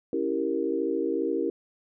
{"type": "chord", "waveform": "sine", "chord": "C# diminished seventh", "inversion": "none", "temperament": "equal", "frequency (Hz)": [277.2, 329.6, 392, 466.2], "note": ["C#4", "E4", "G4", "Bb4"], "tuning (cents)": [0, 0, 0, 0], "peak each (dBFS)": [-32, -29, -30, -30], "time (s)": [0.13, 1.5], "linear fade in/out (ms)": 2, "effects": []}